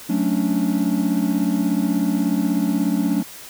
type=chord; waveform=triangle; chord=D major seventh; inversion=first; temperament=equal; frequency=185 / 220 / 277.2 / 293.7 Hz; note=F#3 / A3 / C#4 / D4; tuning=0 / 0 / 0 / 0 cents; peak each=-21 dBFS; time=0.09-3.23 s; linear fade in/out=10 ms; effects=white hiss -39 dBFS RMS until 3.49 s